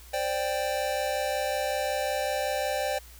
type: chord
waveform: square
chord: C suspended second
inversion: none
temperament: just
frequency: 523.3 / 588.7 / 784.9 Hz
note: C5 / D5 / G5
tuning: 0 / +4 / +2 cents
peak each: -33 / -31 / -32 dBFS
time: 0.13-2.99 s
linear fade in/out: 10 ms
effects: added 60 Hz sine -48 dBFS peak until 3.19 s + white hiss -52 dBFS RMS until 3.19 s